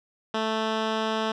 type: tone with low-pass filter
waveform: 10% pulse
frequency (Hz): 220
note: A3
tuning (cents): 0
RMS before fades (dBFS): -27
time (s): 0.34-1.32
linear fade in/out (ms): 5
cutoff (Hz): 3800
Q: 1.2
effects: none